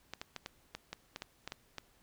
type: clicks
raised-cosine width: 0.2 ms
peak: -23 dBFS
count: 11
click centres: 0.136 / 0.215 / 0.363 / 0.461 / 0.75 / 0.93 / 1.161 / 1.221 / 1.476 / 1.521 / 1.783 s
effects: pink hiss -68 dBFS RMS until 2.02 s